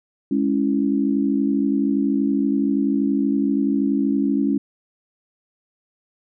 sine chord, C# minor, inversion second, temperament equal with one note detuned, 208.5 / 277.2 / 329.6 Hz, G#3 / C#4 / E4, +7 / 0 / 0 cents, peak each -22 / -19 / -25 dBFS, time 0.31-4.58 s, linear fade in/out 5 ms, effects none

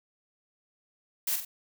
blue noise with echo, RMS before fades -29 dBFS, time 1.27-1.36 s, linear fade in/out 5 ms, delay 45 ms, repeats 2, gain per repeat -6 dB, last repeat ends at 1.45 s, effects none

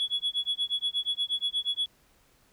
sine tone with tremolo, 3376 Hz, G#7, 28 cents sharp, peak -22 dBFS, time 0-1.86 s, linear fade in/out 0 ms, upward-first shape sine, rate 8.4 Hz, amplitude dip 100%, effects tanh soft clip ceiling -22 dBFS + pink hiss -64 dBFS RMS until 2.52 s

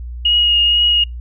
sine tone with vibrato, 2872 Hz, F7, 48 cents sharp, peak -10 dBFS, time 0.25-1.04 s, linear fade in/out 5 ms, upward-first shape triangle, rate 2.1 Hz, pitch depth 17 cents each way, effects noise-tail reverb RT60 0.2 s tail -26 dB re dry + added 60 Hz sine -25 dBFS peak until 1.2 s

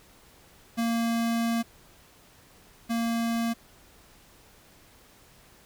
square tone pair in turn, 231.1 / 231.1 Hz, A#3 / A#3, -15 / -15 cents, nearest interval unison, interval 0 cents, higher neither, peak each -25 / -26 dBFS, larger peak first, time 0.77-1.63 / 2.89-3.54 s, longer first, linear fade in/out 20 ms, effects pink hiss -56 dBFS RMS until 5.65 s

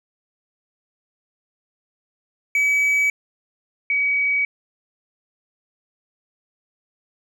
triangle / sine tone pair in turn, 2282 / 2268 Hz, C#7 / C#7, +50 / +39 cents, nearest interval unison, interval 11 cents, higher first, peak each -14 / -17 dBFS, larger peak first, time 2.55-3.1 / 3.9-4.45 s, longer neither, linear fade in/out 2 ms, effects none

